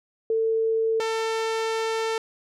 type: tone pair in turn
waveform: sine / sawtooth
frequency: 447.5 / 447.5 Hz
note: A4 / A4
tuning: +29 / +29 cents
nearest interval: unison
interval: 0 cents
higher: neither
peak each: -20 dBFS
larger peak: neither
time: 0.3-1 / 1-2.18 s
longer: second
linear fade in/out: 2 ms
effects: low-pass 7000 Hz 12 dB/octave